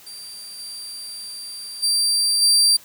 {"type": "tone with level steps", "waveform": "30% pulse", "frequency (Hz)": 4699, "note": "D8", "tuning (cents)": 0, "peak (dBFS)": [-32, -29, -14, -10], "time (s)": [0.06, 2.77], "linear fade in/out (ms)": 10, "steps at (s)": [0.58, 1.82, 2.41], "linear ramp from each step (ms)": 20, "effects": ["white hiss -47 dBFS RMS until 2.84 s"]}